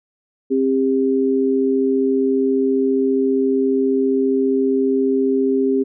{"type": "tone pair together", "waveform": "sine", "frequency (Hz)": [265.6, 400.4], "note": ["C4", "G4"], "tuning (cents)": [26, 37], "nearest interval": "perfect fifth", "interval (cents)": 711, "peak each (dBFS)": -17, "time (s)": [0.5, 5.84], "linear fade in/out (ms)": 20, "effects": []}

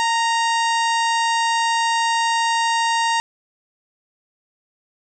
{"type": "harmonic tone with a mistuned harmonic", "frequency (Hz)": 932.3, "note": "A#5", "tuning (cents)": 0, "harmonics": [1, 2, 3, 4, 5, 6, 7, 8, 9], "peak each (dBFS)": [-18, -24, -28, -30, -32, -34, -35, -36, -37], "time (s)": [0, 3.2], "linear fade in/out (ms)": 0, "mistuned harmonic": 1, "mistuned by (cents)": -28, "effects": []}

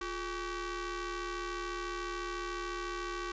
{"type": "ring-modulated tone", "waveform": "sawtooth", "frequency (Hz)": 390, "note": "G4", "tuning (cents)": -9, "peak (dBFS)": -29, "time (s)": [0.01, 3.32], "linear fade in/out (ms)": 5, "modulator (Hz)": 743, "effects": ["resampled to 16000 Hz"]}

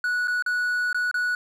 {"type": "tone with dropouts", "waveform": "triangle", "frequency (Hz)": 1470, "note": "F#6", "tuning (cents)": -12, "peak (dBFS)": -20, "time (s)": [0.04, 1.35], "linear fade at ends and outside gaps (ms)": 2, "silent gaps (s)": [[0.274, 0.28], [0.424, 0.462], [0.929, 0.945], [1.113, 1.142]], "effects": []}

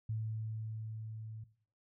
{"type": "tone with level ramp", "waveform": "sine", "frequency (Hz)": 110, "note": "A2", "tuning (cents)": 0, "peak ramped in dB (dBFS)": [-34, -43], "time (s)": [0.09, 1.44], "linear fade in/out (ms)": 5, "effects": ["noise-tail reverb RT60 0.5 s tail -17 dB re dry"]}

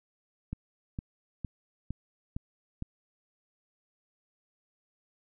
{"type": "click train", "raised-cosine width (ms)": 5, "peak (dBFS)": -22, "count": 6, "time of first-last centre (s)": [0.53, 2.824], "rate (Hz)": 2.18, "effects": []}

